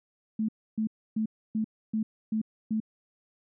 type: tone bursts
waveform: sine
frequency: 218.5 Hz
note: A3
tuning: 12 cents flat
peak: -25 dBFS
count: 7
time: 0.39-2.802 s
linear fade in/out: 5 ms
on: 96 ms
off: 290 ms
effects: none